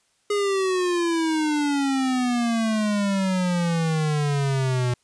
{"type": "exponential sweep", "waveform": "square", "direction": "down", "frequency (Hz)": [415.3, 121.9], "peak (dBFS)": -21, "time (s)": [0.3, 4.94], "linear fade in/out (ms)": 5, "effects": ["white hiss -66 dBFS RMS until 5.03 s", "resampled to 22050 Hz"]}